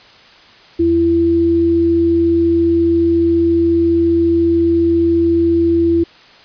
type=tone pair together; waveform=sine; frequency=84.22 / 335.7 Hz; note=E2 / E4; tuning=+38 / +32 cents; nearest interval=2 octaves; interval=2394 cents; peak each=-22 / -10 dBFS; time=0.79-6.04 s; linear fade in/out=10 ms; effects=white hiss -43 dBFS RMS until 6.44 s + resampled to 11025 Hz